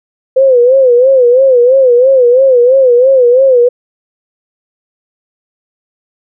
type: tone with vibrato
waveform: sine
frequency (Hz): 509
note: C5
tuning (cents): -48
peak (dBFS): -3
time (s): 0.36-3.69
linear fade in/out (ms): 10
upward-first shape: sine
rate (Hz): 3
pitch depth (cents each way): 110
effects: none